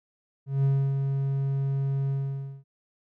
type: tone with ADSR envelope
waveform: triangle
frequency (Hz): 137.1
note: C#3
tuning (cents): -19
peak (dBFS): -17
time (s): 0.46-2.64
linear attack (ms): 180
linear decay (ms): 290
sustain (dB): -5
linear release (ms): 540
effects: none